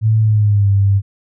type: tone with pitch glide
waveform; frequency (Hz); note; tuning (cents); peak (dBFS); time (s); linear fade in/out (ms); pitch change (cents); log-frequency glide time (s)
sine; 110 to 99.14; A2 to G2; 0 to +20; -9; 0.01-1.02; 50; -180; 0.2-0.71
effects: none